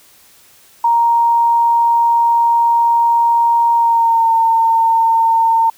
sine tone with pitch glide, 934 to 909 Hz, A#5 to A#5, +3 to -44 cents, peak -9 dBFS, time 0.84-5.7 s, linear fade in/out 5 ms, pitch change -47 cents, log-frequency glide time 3.75-4.31 s, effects white hiss -47 dBFS RMS until 5.77 s

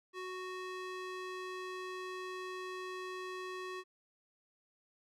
square tone with band-pass filter, 369.7 Hz, F#4, 1 cent flat, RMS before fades -43 dBFS, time 0.13-3.84 s, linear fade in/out 50 ms, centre 1600 Hz, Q 0.54, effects none

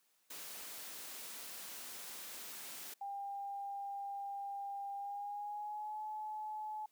white noise, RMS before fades -48 dBFS, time 0.3-2.94 s, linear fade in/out 5 ms
sine tone with pitch glide, 799 to 856.3 Hz, G5 to A5, +33 to -47 cents, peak -40 dBFS, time 3.01-6.86 s, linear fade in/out 5 ms, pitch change +120 cents, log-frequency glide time 4.95-6.01 s
effects white hiss -75 dBFS RMS until 6.91 s + high-pass 200 Hz 12 dB/octave

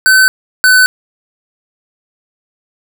square tone pair in turn, 1525 / 1508.4 Hz, G6 / F#6, -48 / +33 cents, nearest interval unison, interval 19 cents, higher first, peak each -5 dBFS, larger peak neither, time 0.06-0.28 / 0.64-0.86 s, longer neither, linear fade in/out 0 ms, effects none

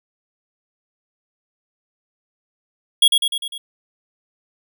square tone with echo, 3322 Hz, G#7, in tune, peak -9 dBFS, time 3.02-3.08 s, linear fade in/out 5 ms, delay 100 ms, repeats 5, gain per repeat -4 dB, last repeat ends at 3.58 s, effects none

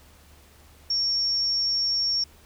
sine tone with amplitude modulation, 5500 Hz, F8, 27 cents flat, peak -20 dBFS, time 0.9-2.24 s, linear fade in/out 5 ms, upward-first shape sine, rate 212 Hz, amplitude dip 35%, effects added 74 Hz sine -53 dBFS peak until 2.45 s + pink hiss -55 dBFS RMS until 2.45 s

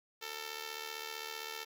5% pulse tone with amplitude modulation, 446.3 Hz, A4, 25 cents sharp, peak -26 dBFS, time 0.21-1.65 s, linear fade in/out 20 ms, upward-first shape sine, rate 75.5 Hz, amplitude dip 75%, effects none

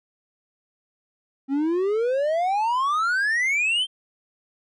triangle exponential sweep, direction up, 264.6 to 3188 Hz, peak -18 dBFS, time 1.48-3.87 s, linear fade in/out 50 ms, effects resampled to 24000 Hz

